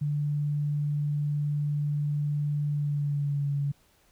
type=tone with pitch glide; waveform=sine; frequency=146.83 to 142.07 Hz; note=D3 to C#3; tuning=0 to +43 cents; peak=-25 dBFS; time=0.01-3.72 s; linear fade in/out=10 ms; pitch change=-57 cents; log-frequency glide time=2.7-3.49 s; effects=pink hiss -64 dBFS RMS until 4.11 s